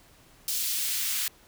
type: noise with high-pass filter sweep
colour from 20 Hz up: white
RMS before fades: -29 dBFS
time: 0.48-1.28 s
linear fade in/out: 2 ms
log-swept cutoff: 3900 to 1900 Hz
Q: 0.91
effects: pink hiss -57 dBFS RMS until 1.47 s